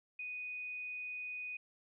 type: tone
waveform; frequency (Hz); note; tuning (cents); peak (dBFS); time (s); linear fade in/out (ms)
sine; 2485; D#7; -3; -40; 0.19-1.57; 5
effects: none

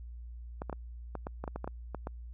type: clicks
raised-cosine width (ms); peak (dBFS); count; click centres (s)
1; -23; 12; 0.619 / 0.697 / 0.728 / 1.153 / 1.269 / 1.44 / 1.478 / 1.56 / 1.644 / 1.676 / 1.947 / 2.071
effects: added 59 Hz sine -42 dBFS peak until 2.33 s

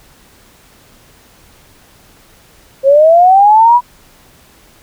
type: linear sweep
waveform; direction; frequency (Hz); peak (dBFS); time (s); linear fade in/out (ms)
sine; up; 528 to 987.8; -3; 2.83-3.81; 50
effects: pink hiss -45 dBFS RMS until 4.82 s

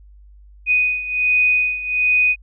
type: beating tone pair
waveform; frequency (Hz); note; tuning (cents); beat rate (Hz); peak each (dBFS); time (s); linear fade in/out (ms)
sine; 2489 / 2490.3; D#7 / D#7; 0 / +1; 1.3; -16 / -20; 0.66-2.36; 50
effects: added 50 Hz sine -42 dBFS peak until 2.42 s

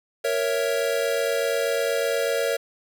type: chord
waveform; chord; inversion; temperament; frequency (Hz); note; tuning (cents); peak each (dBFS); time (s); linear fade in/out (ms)
square; A# diminished; none; equal; 466.2 / 554.4 / 659.3; A#4 / C#5 / E5; 0 / 0 / 0; -26 / -26 / -30; 0.24-2.57; 10
effects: none

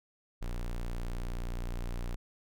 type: tone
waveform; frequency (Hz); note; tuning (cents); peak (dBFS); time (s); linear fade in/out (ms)
square; 29.71; A#0; +34; -34; 0.41-2.16; 10
effects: none

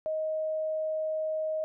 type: tone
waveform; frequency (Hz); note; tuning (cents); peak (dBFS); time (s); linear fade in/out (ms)
sine; 627; D#5; +13; -28; 0.06-1.64; 0
effects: none

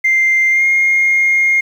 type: tone with pitch glide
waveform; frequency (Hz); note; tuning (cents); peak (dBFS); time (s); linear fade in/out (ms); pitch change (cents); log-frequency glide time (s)
sine; 2093 to 2133; C7 to C7; 0 to +33; -8; 0.04-1.61; 10; +33; 0.51-0.64
effects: tanh soft clip ceiling -6 dBFS + 7-bit

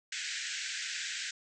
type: band-pass noise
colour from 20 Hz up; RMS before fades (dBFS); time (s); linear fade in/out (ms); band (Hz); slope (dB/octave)
pink; -38; 0.12-1.31; 5; 1500 to 7900; 96
effects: none

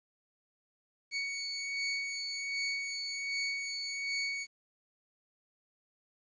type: beating tone pair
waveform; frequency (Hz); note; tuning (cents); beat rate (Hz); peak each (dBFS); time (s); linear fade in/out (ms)
25% pulse; 2232 / 2233.3; C#7 / C#7; +11 / +12; 1.3; -31 / -36; 1.11-4.47; 50
effects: resampled to 16000 Hz + 11-bit

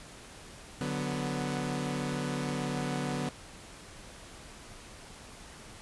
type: chord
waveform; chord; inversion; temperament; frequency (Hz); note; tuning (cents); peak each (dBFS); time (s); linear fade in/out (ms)
sawtooth; B minor; first; equal; 146.83 / 185 / 246.9; D3 / F#3 / B3; 0 / 0 / 0; -31 / -34 / -31; 0.81-3.29; 0
effects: pink hiss -49 dBFS RMS until 5.81 s + resampled to 24000 Hz

